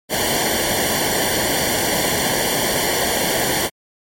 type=noise with comb filter; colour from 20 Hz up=pink; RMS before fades=-19 dBFS; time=0.09-3.7 s; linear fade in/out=50 ms; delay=0.78 ms; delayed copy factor=-0.95; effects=MP3 64 kbps